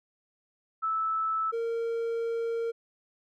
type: tone pair in turn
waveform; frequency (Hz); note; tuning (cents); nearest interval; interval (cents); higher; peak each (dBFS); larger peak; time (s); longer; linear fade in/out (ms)
sine / triangle; 1311 / 461.1; E6 / A#4; -10 / -19; octave + tritone; 1809; first; -26; neither; 0.82-1.52 / 1.52-2.72; second; 20
effects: none